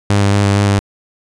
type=tone with vibrato; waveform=sawtooth; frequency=100.7 Hz; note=G2; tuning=47 cents sharp; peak=-6 dBFS; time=0.1-0.79 s; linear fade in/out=0 ms; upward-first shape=square; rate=4.4 Hz; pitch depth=12 cents each way; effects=resampled to 22050 Hz